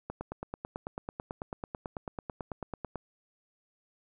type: click train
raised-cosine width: 1 ms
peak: -22 dBFS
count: 27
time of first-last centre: 0.1-2.957 s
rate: 9.1 Hz
effects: none